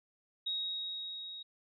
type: tone with level ramp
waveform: sine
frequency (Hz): 3781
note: A#7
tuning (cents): +24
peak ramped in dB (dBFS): -32 to -43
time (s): 0.46-1.43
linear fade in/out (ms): 10
effects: none